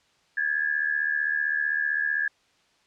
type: tone pair together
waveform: sine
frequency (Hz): 1646 / 1721.6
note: G#6 / A6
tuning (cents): -16 / -38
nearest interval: minor second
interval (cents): 78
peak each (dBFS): -26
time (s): 0.37-2.28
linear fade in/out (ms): 5
effects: white hiss -64 dBFS RMS until 2.86 s + low-pass 5000 Hz 12 dB/octave